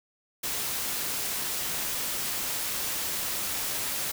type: noise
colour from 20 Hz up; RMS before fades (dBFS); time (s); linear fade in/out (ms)
white; -31; 0.43-4.12; 10
effects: none